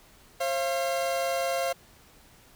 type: tone pair together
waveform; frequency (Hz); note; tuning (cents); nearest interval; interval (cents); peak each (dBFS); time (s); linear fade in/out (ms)
40% pulse; 535.1 / 685; C5 / F5; +39 / -34; major third; 427; -28 / -28; 0.4-1.73; 10
effects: pink hiss -56 dBFS RMS until 2.55 s